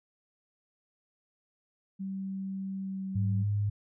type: tone with pitch glide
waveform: sine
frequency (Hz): 192.8 to 190.37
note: G3 to F#3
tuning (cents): -28 to +50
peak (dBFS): -33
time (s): 1.99-3.44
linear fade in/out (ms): 20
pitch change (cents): -22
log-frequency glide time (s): 2.75-3.27
type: tone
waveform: sine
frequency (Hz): 102.9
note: G#2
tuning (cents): -16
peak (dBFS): -26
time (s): 3.15-3.7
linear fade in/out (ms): 10
effects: none